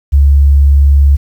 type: tone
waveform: sine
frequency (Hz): 70.3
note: C#2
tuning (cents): +25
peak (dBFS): -3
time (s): 0.12-1.17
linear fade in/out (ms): 20
effects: 7-bit

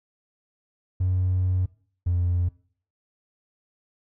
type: tone pair in turn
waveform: triangle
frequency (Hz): 92.1 / 88.22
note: F#2 / F2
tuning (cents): -7 / +18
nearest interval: minor second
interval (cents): 75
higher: first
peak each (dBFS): -17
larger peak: neither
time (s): 1-1.66 / 2.06-2.49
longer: first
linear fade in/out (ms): 10
effects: noise-tail reverb RT60 0.5 s tail -23 dB re dry + tanh soft clip ceiling -16 dBFS

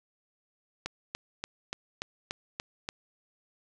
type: click train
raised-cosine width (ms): 0.2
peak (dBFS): -16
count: 8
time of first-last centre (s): 0.86-2.889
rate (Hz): 3.45
effects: none

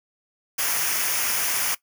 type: noise with comb filter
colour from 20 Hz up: white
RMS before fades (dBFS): -24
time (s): 0.58-1.75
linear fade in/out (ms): 10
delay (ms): 0.25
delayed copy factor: -0.6
effects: noise-tail reverb RT60 0.1 s tail -18 dB re dry

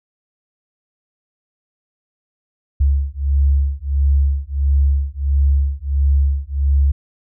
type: beating tone pair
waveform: sine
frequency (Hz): 69 / 70.5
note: C#2 / C#2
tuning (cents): -7 / +30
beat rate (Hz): 1.5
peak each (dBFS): -16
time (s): 2.8-6.92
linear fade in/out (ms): 10
effects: none

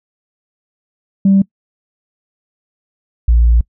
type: tone pair in turn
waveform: sine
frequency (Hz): 195.1 / 58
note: G3 / A#1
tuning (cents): -8 / -8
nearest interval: octave + major sixth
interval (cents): 2100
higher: first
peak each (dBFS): -5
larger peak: neither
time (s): 1.25-1.42 / 3.28-3.61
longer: second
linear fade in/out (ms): 5
effects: noise-tail reverb RT60 0.1 s tail -24 dB re dry + tanh soft clip ceiling -3 dBFS

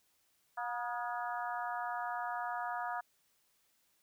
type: harmonic tone with a mistuned harmonic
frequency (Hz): 239.9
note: A#3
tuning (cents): +50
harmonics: 3 / 4 / 5 / 6 / 7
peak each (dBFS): -39 / -41 / -43 / -45 / -46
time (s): 0.57-3.01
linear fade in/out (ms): 10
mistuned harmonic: 5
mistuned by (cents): +52
effects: white hiss -74 dBFS RMS until 4.02 s

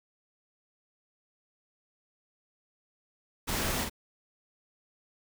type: noise with echo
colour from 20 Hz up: pink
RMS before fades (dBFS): -32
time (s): 3.47-3.85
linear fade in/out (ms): 20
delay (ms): 48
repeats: 1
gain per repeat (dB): -4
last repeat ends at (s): 3.898
effects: none

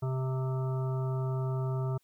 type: harmonic tone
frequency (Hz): 130.81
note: C3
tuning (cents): 0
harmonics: 1 / 3 / 5 / 7 / 9 / 10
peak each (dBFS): -29 / -39 / -43 / -46 / -48 / -49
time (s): 0.02-1.98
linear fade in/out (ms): 10
effects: white hiss -73 dBFS RMS until 2.03 s

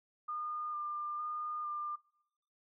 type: tone with vibrato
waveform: sine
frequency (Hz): 1207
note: D6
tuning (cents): +47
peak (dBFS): -36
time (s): 0.28-1.96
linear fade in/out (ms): 10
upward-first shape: square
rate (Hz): 1.1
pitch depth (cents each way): 15
effects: noise-tail reverb RT60 0.9 s tail -25 dB re dry

